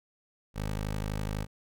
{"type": "tone", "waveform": "15% pulse", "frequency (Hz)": 52, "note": "G#1", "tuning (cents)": 3, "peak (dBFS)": -25, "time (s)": [0.54, 1.47], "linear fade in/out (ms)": 50, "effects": []}